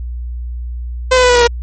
sawtooth tone with pitch steps, 513 / 505.1 / 497.2 / 489.6 / 482 / 474.5 Hz, C5 / B4 / B4 / B4 / B4 / A#4, -34 / +39 / +12 / -15 / -42 / +31 cents, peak -3 dBFS, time 1.11-1.476 s, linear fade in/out 10 ms, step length 61 ms, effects added 60 Hz sine -20 dBFS peak until 1.62 s + MP3 32 kbps

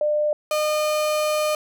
sine / 35% pulse tone pair in turn, 599 / 608.8 Hz, D5 / D#5, +34 / -38 cents, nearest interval unison, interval 28 cents, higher second, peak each -18 dBFS, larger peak neither, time 0.01-0.33 / 0.51-1.55 s, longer second, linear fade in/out 2 ms, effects none

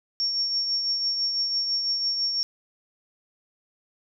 sine tone with tremolo, 5500 Hz, F8, 27 cents flat, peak -21 dBFS, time 0.2-2.43 s, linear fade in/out 0 ms, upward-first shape triangle, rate 6 Hz, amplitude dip 45%, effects none

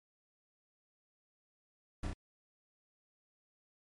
brown noise with echo, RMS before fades -37 dBFS, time 2.03-2.07 s, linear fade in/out 5 ms, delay 32 ms, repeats 2, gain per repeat -2 dB, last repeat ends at 2.134 s, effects MP3 48 kbps

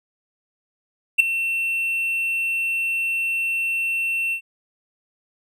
triangle tone with ADSR envelope, 2700 Hz, E7, 41 cents sharp, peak -5 dBFS, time 1.18-4.41 s, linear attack 21 ms, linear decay 5 ms, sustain -14 dB, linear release 83 ms, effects none

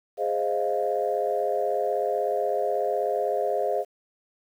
sine chord, F minor seventh, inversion first, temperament equal, 415.3 / 523.3 / 622.3 / 698.5 Hz, Ab4 / C5 / Eb5 / F5, 0 / 0 / 0 / 0 cents, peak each -28 dBFS, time 0.17-3.85 s, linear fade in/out 50 ms, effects tanh soft clip ceiling -13 dBFS + 9-bit

